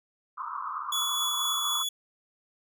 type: band-pass noise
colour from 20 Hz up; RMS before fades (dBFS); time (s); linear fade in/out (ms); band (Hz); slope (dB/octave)
white; -35; 0.37-1.84; 20; 1000 to 1300; 96
type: tone with tremolo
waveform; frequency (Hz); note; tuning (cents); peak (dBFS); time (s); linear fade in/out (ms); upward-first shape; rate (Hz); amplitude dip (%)
sawtooth; 3400; G#7; +40; -23; 0.92-1.89; 5; triangle; 4; 25
effects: none